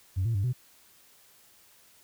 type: tone with pitch steps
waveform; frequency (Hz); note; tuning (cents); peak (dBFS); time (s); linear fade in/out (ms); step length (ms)
sine; 93.2 / 115 / 98.2 / 125.4; F#2 / A#2 / G2 / B2; +13 / -23 / +4 / +27; -23; 0.16-0.532; 20; 93
effects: tanh soft clip ceiling -22 dBFS + white hiss -59 dBFS RMS until 2.03 s